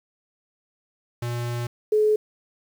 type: tone pair in turn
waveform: square / sine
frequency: 119.8 / 426.9 Hz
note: A#2 / G#4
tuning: +48 / +48 cents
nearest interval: octave + minor seventh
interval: 2200 cents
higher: second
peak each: -26 / -16 dBFS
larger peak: second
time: 1.22-1.67 / 1.92-2.16 s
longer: first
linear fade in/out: 5 ms
effects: 8-bit